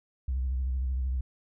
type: tone with vibrato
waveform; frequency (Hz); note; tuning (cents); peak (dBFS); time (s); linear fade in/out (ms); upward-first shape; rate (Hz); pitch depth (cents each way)
sine; 64.6; C2; -21; -25; 0.28-1.21; 5; sine; 13; 79
effects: tanh soft clip ceiling -24 dBFS